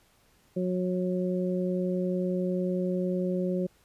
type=harmonic tone; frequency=182.2 Hz; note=F#3; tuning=26 cents flat; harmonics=1 / 2 / 3; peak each=-28 / -31 / -33 dBFS; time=0.56-3.67 s; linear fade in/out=10 ms; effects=pink hiss -64 dBFS RMS until 3.84 s + resampled to 32000 Hz